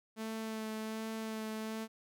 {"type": "tone with vibrato", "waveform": "sawtooth", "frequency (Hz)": 220, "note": "A3", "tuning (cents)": 0, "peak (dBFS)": -34, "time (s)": [0.16, 1.88], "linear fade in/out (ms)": 50, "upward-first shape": "sine", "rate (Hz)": 1.3, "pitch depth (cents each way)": 15, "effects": []}